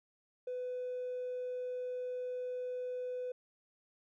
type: tone with hard clipping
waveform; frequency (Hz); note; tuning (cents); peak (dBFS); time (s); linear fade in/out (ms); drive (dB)
sine; 500; B4; +21; -37; 0.47-3.32; 5; 1
effects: none